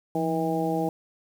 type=harmonic tone with a mistuned harmonic; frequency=161.1 Hz; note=E3; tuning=39 cents flat; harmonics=1 / 2 / 3 / 4 / 5; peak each=-30 / -28 / -30 / -32 / -30 dBFS; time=0.15-0.89 s; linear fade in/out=2 ms; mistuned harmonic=1; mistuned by=+89 cents; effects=8-bit